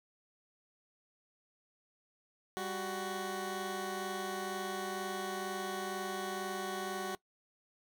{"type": "tone pair together", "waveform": "15% pulse", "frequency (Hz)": [196.95, 371.8], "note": ["G3", "F#4"], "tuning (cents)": [8, 8], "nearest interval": "major seventh", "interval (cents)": 1100, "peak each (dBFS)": [-36, -31], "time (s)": [2.57, 7.15], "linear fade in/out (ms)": 0, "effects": ["noise-tail reverb RT60 0.1 s tail -20 dB re dry"]}